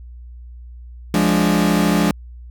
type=chord; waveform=40% pulse; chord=D diminished; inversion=first; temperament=equal; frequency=174.61 / 207.7 / 293.7 Hz; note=F3 / Ab3 / D4; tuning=0 / 0 / 0 cents; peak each=-17 / -17 / -19 dBFS; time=1.14-2.11 s; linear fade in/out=2 ms; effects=added 60 Hz sine -34 dBFS peak until 2.5 s